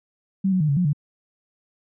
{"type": "tone with pitch steps", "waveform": "sine", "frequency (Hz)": [192.6, 185.2, 152.3, 140.6, 179.4, 146], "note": ["G3", "F#3", "D#3", "C#3", "F3", "D3"], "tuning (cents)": [-30, 2, -37, 25, 47, -10], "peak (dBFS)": -17, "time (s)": [0.44, 0.932], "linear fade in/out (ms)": 10, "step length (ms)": 82, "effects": []}